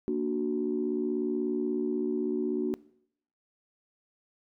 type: chord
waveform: sine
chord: Bb augmented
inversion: none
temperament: equal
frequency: 233.1 / 293.7 / 370 Hz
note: Bb3 / D4 / F#4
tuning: 0 / 0 / 0 cents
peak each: -32 / -31 / -29 dBFS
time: 0.08-2.74 s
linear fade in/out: 0 ms
effects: noise-tail reverb RT60 0.7 s tail -22 dB re dry + tanh soft clip ceiling -18 dBFS